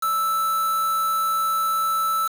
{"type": "tone with quantisation", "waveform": "triangle", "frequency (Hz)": 1319, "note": "E6", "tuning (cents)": 1, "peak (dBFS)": -18, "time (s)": [0.02, 2.28], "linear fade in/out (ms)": 10, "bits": 5, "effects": []}